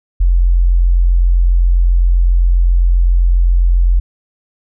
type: tone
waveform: sine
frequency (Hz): 43.78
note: F1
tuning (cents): +5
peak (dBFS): -7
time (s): 0.2-4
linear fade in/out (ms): 10
effects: none